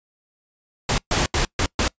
pink noise bursts at uneven times, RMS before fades -20 dBFS, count 5, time 0.89-0.98 / 1.11-1.26 / 1.34-1.45 / 1.59-1.66 / 1.79-1.88 s, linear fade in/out 2 ms, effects noise-tail reverb RT60 0.1 s tail -24 dB re dry + resampled to 16000 Hz

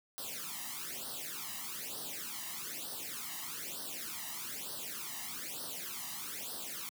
white noise with flanger, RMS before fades -42 dBFS, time 0.18-6.89 s, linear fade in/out 0 ms, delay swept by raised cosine 0.21 to 1.04 ms, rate 1.1 Hz, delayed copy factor +0.9, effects high-pass 150 Hz 12 dB/octave

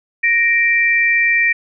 sine tone pair together, 1864.4 / 2349 Hz, A#6 / D7, 0 / 0 cents, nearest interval major third, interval 400 cents, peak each -14 dBFS, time 0.23-1.53 s, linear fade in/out 10 ms, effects none

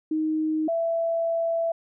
sine tone pair in turn, 312.4 / 665.4 Hz, D#4 / E5, +7 / +16 cents, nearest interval octave + minor second, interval 1309 cents, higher second, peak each -22 dBFS, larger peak neither, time 0.11-0.68 / 0.68-1.72 s, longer second, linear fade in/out 5 ms, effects none

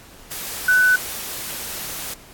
sine tone in noise, 1497 Hz, F#6, 20 cents sharp, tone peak -12 dBFS, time 0.68-0.96 s, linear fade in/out 5 ms, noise white, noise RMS -30 dBFS, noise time 0.31-2.14 s, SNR +15 dB, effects pink hiss -45 dBFS RMS until 2.33 s + AAC 64 kbps

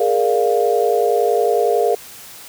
sine chord, Bb dominant seventh, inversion third, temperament equal, 415.3 / 466.2 / 587.3 / 698.5 Hz, Ab4 / Bb4 / D5 / F5, 0 / 0 / 0 / 0 cents, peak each -18 / -17 / -23 / -19 dBFS, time 0-1.95 s, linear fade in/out 5 ms, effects white hiss -38 dBFS RMS until 2.48 s

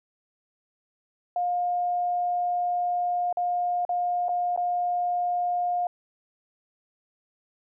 sine tone with dropouts, 710 Hz, F5, 28 cents sharp, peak -23 dBFS, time 1.36-5.87 s, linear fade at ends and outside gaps 2 ms, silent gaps 3.327-3.371 / 3.851-3.892 / 4.284-4.291 / 4.563-4.575 s, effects none

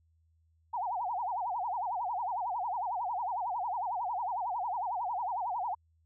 sine tone with vibrato, 835 Hz, G#5, 9 cents sharp, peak -31 dBFS, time 0.73-5.75 s, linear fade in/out 10 ms, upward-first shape sine, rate 11 Hz, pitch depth 280 cents each way, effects added 81 Hz sine -66 dBFS peak until 6.05 s

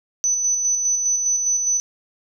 sine tone with tremolo, 6000 Hz, F#8, 23 cents sharp, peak -16 dBFS, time 0.24-1.8 s, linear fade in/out 0 ms, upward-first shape square, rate 4.9 Hz, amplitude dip 35%, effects none

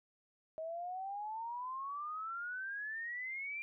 sine exponential sweep, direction up, 630 to 2391 Hz, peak -39 dBFS, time 0.58-3.62 s, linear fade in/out 0 ms, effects none

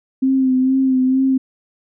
sine tone with vibrato, 261.6 Hz, C4, in tune, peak -12 dBFS, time 0.22-1.38 s, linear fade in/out 10 ms, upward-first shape sine, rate 2.2 Hz, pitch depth 32 cents each way, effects none

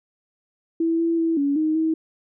sine tone with pitch steps, 329.5 / 333.1 / 328.6 / 282.6 / 312 / 319.9 Hz, E4 / E4 / E4 / C#4 / D#4 / D#4, -1 / +18 / -5 / +34 / +5 / +48 cents, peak -18 dBFS, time 0.8-1.94 s, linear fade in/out 5 ms, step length 190 ms, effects none

